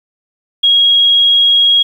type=tone; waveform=sine; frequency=3293 Hz; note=G#7; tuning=15 cents flat; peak=-6 dBFS; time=0.63-1.83 s; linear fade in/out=10 ms; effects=7-bit